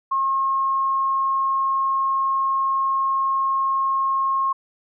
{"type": "tone", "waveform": "sine", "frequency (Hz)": 1078, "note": "C#6", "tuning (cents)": -49, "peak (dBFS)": -18, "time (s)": [0.11, 4.53], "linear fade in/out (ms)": 10, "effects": []}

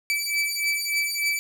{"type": "beating tone pair", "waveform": "sawtooth", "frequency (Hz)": [2308, 2311.4], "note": ["D7", "D7"], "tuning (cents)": [-31, -28], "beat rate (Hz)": 3.4, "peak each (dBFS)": -23, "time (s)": [0.1, 1.39], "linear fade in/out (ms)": 0, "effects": []}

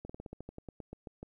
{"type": "slowing click train", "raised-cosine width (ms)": 2, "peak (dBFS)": -30, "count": 14, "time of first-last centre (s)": [0.05, 1.23], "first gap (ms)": 45, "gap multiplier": 1.11, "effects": ["12-bit"]}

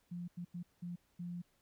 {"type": "tone bursts at uneven times", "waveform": "sine", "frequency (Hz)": 174.8, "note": "F3", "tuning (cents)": 2, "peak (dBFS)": -40, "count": 5, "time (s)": [[0.11, 0.28], [0.37, 0.45], [0.54, 0.63], [0.82, 0.96], [1.19, 1.42]], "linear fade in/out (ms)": 10, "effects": ["pink hiss -75 dBFS RMS until 1.61 s"]}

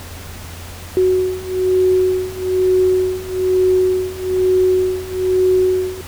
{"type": "beating tone pair", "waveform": "sine", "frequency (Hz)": [370, 371.1], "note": ["F#4", "F#4"], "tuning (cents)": [0, 5], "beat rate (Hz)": 1.1, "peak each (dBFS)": [-17, -15], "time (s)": [0.97, 6.01], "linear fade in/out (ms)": 0, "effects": ["added 86 Hz sine -33 dBFS peak until 6.07 s", "pink hiss -35 dBFS RMS until 6.07 s"]}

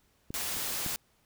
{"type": "clicks", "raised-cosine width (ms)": 3, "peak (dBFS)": [-26, -34, -24], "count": 3, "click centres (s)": [0.305, 0.569, 0.863]}
{"type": "noise", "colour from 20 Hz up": "white", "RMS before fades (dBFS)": -34, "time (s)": [0.34, 0.96], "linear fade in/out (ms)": 0}
{"effects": ["pink hiss -69 dBFS RMS until 1.25 s"]}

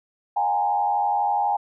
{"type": "tone with frequency modulation", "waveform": "sine", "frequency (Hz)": 820, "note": "G#5", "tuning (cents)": -22, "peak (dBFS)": -19, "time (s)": [0.36, 1.57], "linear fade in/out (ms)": 10, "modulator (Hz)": 92.1, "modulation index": 0.88, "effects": []}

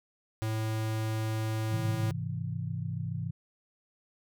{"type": "tone", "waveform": "square", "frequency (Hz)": 110, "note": "A2", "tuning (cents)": 0, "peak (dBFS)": -30, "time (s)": [0.42, 2.11], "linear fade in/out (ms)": 0}
{"type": "chord", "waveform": "sine", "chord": "Ab augmented", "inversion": "none", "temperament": "equal", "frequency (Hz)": [103.83, 130.81, 164.81], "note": ["Ab2", "C3", "E3"], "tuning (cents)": [0, 0, 0], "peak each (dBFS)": -36, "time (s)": [1.71, 3.31], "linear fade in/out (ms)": 10}
{"effects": []}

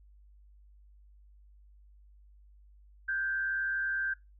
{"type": "tone with frequency modulation", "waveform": "sine", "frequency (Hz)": 1568, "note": "G6", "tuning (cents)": 0, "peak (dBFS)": -29, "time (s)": [3.08, 4.14], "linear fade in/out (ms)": 10, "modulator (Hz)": 98.8, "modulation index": 0.55, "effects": ["noise-tail reverb RT60 0.2 s tail -22 dB re dry", "added 50 Hz sine -55 dBFS peak until 4.39 s"]}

